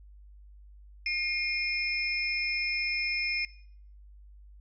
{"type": "tone cluster", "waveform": "sine", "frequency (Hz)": [2130, 2446, 5260], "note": ["C7", "D#7", "E8"], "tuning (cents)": [30, -30, -5], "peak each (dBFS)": [-32, -30, -34], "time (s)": [1.06, 3.45], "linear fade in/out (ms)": 2, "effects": ["noise-tail reverb RT60 0.6 s tail -20 dB re dry", "added 50 Hz sine -49 dBFS peak until 4.6 s"]}